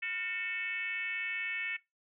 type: tone with frequency modulation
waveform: sine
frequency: 2217 Hz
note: C#7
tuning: in tune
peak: -33 dBFS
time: 0.02-1.77 s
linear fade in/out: 10 ms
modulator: 402 Hz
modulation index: 1.2
effects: noise-tail reverb RT60 0.2 s tail -20 dB re dry